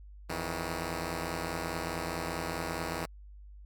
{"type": "tone pair together", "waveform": "5% pulse", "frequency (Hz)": [84.76, 160], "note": ["E2", "D#3"], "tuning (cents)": [49, 49], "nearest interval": "major seventh", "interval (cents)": 1100, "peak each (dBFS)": -25, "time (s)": [0.29, 3.06], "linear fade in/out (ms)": 10, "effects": ["added 50 Hz sine -47 dBFS peak until 3.65 s"]}